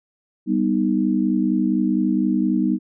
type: chord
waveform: sine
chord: G augmented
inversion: none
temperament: equal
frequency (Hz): 196 / 246.9 / 311.1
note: G3 / B3 / D#4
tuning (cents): 0 / 0 / 0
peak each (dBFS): -21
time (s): 0.46-2.79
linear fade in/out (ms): 50
effects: none